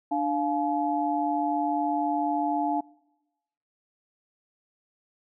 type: tone cluster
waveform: sine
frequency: 296 / 699 / 853 Hz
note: D4 / F5 / G#5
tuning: +14 / +1 / +46 cents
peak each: -28 dBFS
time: 0.11-2.81 s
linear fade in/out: 10 ms
effects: noise-tail reverb RT60 1.0 s tail -24 dB re dry